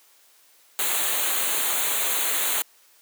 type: band-stop noise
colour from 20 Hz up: white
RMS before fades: -24 dBFS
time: 0.79-2.62 s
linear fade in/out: 0 ms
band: 4300 to 6300 Hz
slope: 96 dB/octave
effects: white hiss -57 dBFS RMS until 3.01 s + high-pass 400 Hz 12 dB/octave